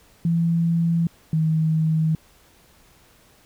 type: tone pair in turn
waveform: sine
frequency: 167.6 / 158.6 Hz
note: E3 / D#3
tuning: +29 / +33 cents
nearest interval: minor second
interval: 96 cents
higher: first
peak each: -17 dBFS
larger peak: neither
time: 0.25-1.07 / 1.33-2.15 s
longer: neither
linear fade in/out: 2 ms
effects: pink hiss -55 dBFS RMS until 3.45 s